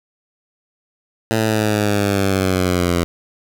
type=linear sweep; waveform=10% pulse; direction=down; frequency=112.3 to 85.2 Hz; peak=-7 dBFS; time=1.31-3.04 s; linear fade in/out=0 ms; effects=none